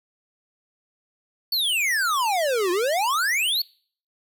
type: exponential two-way sweep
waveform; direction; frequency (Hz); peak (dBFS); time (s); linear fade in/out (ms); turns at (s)
square; down then up; 4564 to 343 to 4564; -21; 1.52-3.62; 5; 2.71
effects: noise-tail reverb RT60 0.5 s tail -25 dB re dry